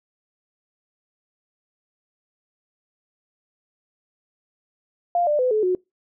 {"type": "tone with pitch steps", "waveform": "sine", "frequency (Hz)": [698.5, 594.2, 505.5, 430, 365.8], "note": ["F5", "D5", "B4", "A4", "F#4"], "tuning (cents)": [0, 20, 40, -40, -20], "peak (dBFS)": -17, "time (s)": [5.15, 5.75], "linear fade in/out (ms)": 2, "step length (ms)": 120, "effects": ["noise-tail reverb RT60 0.2 s tail -24 dB re dry"]}